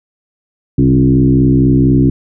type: tone with frequency modulation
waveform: sine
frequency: 206.5 Hz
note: G#3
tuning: 10 cents flat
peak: -6 dBFS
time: 0.78-2.1 s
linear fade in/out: 5 ms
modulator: 64.2 Hz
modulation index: 1.9
effects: none